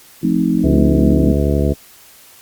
sine chord, F dominant seventh, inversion none, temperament just, 174.61 / 218.3 / 261.9 / 314.3 Hz, F3 / A3 / C4 / Eb4, 0 / -13 / +2 / +18 cents, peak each -18 dBFS, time 0.23-1.32 s, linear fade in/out 5 ms
harmonic tone, 71.5 Hz, D2, 46 cents flat, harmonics 1 / 2 / 3 / 4 / 5 / 6 / 7 / 9, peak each -16 / -19 / -21 / -22 / -23 / -24 / -24 / -26 dBFS, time 0.63-1.74 s, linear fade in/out 20 ms
effects white hiss -44 dBFS RMS until 2.41 s + Opus 48 kbps

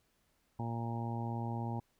harmonic tone, 116.54 Hz, A#2, in tune, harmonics 1 / 2 / 3 / 4 / 5 / 6 / 7 / 8, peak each -37 / -41 / -47 / -53 / -52 / -51 / -44 / -47 dBFS, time 0.59-1.8 s, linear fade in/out 5 ms, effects pink hiss -75 dBFS RMS until 1.99 s

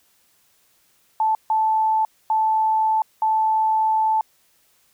sine tone bursts at uneven times, 876 Hz, A5, 8 cents flat, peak -16 dBFS, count 4, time 1.2-1.35 / 1.5-2.05 / 2.3-3.02 / 3.22-4.21 s, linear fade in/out 2 ms, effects white hiss -61 dBFS RMS until 4.93 s

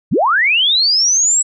sine linear sweep, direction up, 89.1 to 7860 Hz, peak -10 dBFS, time 0.11-1.43 s, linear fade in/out 20 ms, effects none

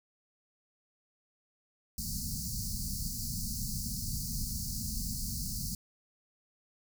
pink band-stop noise, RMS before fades -36 dBFS, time 1.98-5.75 s, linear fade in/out 2 ms, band 240 to 4400 Hz, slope 96 dB/octave, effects none

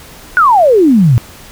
sine exponential sweep, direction down, 1511 to 110 Hz, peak -4 dBFS, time 0.37-1.18 s, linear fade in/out 0 ms, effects pink hiss -35 dBFS RMS until 1.51 s

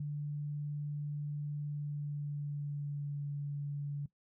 sine tone with pitch glide, 146.83 to 143.81 Hz, D3 to D3, 0 to -36 cents, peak -35 dBFS, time 0-4.06 s, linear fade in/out 5 ms, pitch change -36 cents, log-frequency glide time 1.65-3.24 s, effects noise-tail reverb RT60 0.1 s tail -18 dB re dry

